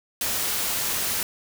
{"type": "noise", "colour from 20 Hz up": "white", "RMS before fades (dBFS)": -26, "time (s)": [0.21, 1.23], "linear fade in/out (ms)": 2, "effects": []}